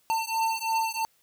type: beating tone pair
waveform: square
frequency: 896 / 899 Hz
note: A5 / A5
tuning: +31 / +37 cents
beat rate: 3 Hz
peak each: -29 dBFS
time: 0.1-1.05 s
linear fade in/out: 0 ms
effects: white hiss -66 dBFS RMS until 1.22 s